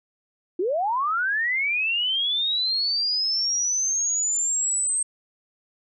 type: linear sweep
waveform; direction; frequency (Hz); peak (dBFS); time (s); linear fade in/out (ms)
sine; up; 330 to 8372; -21; 0.59-5.03; 5
effects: none